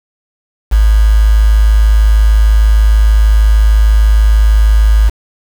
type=tone with quantisation; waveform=sine; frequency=53.2 Hz; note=G#1; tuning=42 cents sharp; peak=-4 dBFS; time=0.71-5.1 s; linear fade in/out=20 ms; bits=4; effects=none